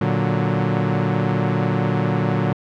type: chord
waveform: sawtooth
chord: Bb augmented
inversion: none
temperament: equal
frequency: 116.54 / 146.83 / 185 Hz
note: Bb2 / D3 / F#3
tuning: 0 / 0 / 0 cents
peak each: -18 dBFS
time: 0.01-2.53 s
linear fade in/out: 5 ms
effects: low-pass 2000 Hz 12 dB/octave